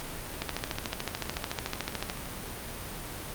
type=two click trains; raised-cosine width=0.2 ms; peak=-24 / -13 dBFS; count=24 / 24; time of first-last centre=0.34-2.257 / 0.42-2.099 s; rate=12 / 13.7 Hz; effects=pink hiss -39 dBFS RMS until 3.34 s + Opus 48 kbps